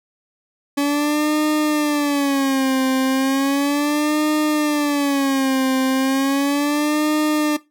40% pulse tone with vibrato, 282.7 Hz, C#4, 34 cents sharp, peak -15 dBFS, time 0.77-7.57 s, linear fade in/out 10 ms, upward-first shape sine, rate 0.35 Hz, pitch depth 130 cents each way, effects noise-tail reverb RT60 0.2 s tail -17 dB re dry

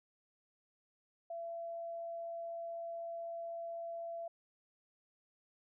sine tone, 674 Hz, E5, 38 cents sharp, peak -40 dBFS, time 1.3-4.28 s, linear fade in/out 5 ms, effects none

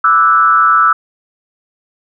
sine tone with frequency modulation, 1318.5 Hz, E6, in tune, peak -6 dBFS, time 0.04-0.93 s, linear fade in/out 5 ms, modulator 152 Hz, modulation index 0.81, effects none

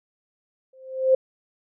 sine tone with exponential growth, 523.3 Hz, C5, in tune, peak -11 dBFS, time 0.73-1.15 s, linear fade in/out 5 ms, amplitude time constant 90 ms, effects none

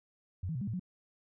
sine tone with pitch steps, 91.3 / 161.4 / 125.6 / 201.2 / 111.2 / 181.9 Hz, F#2 / E3 / B2 / G3 / A2 / F#3, -23 / -36 / +30 / +45 / +19 / -29 cents, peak -33 dBFS, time 0.43-0.796 s, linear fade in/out 5 ms, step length 61 ms, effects none

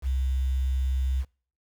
sine tone with quantisation, 65.41 Hz, C2, in tune, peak -23 dBFS, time 0.02-1.25 s, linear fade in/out 50 ms, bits 8, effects noise-tail reverb RT60 0.5 s tail -26 dB re dry

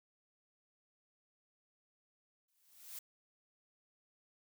blue noise with exponential growth, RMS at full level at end -44 dBFS, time 2.48-2.99 s, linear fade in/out 5 ms, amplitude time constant 110 ms, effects none

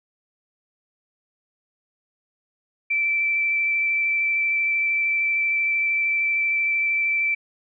sine tone with vibrato, 2331 Hz, D7, 14 cents flat, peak -19 dBFS, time 2.9-7.35 s, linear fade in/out 10 ms, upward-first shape sine, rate 13 Hz, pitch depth 11 cents each way, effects none

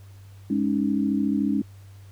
sine chord, Ab suspended fourth, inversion none, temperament equal, 207.7 / 277.2 / 311.1 Hz, Ab3 / Db4 / Eb4, 0 / 0 / 0 cents, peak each -24 / -24 / -28 dBFS, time 0.5-1.62 s, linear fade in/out 5 ms, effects added 98 Hz sine -43 dBFS peak until 2.11 s + pink hiss -58 dBFS RMS until 2.11 s

